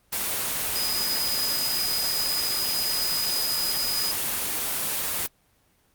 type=tone in noise; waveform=sine; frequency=4978 Hz; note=D#8; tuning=in tune; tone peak=-26 dBFS; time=0.75-4.12 s; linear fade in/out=10 ms; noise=white; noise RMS=-27 dBFS; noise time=0.12-5.27 s; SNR=-2 dB; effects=pink hiss -64 dBFS RMS until 5.94 s + Opus 24 kbps